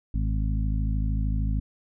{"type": "harmonic tone with a mistuned harmonic", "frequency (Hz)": 53.2, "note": "G#1", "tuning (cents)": 42, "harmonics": [1, 2, 3, 4, 5], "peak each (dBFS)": [-24, -30, -34, -36, -38], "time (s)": [0.14, 1.6], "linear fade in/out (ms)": 5, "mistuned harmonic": 5, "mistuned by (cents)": -23, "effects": []}